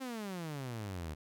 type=exponential sweep; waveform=sawtooth; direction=down; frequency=270.2 to 73.42 Hz; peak=-35 dBFS; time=0-1.15 s; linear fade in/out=20 ms; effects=none